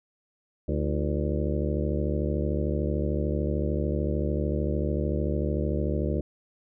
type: harmonic tone with a mistuned harmonic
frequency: 73.42 Hz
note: D2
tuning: in tune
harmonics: 1 / 2 / 3 / 4 / 5 / 6 / 7 / 8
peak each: -28 / -31 / -33 / -34 / -35 / -36 / -36 / -37 dBFS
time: 0.68-6.21 s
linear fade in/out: 5 ms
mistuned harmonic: 4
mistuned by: +140 cents
effects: none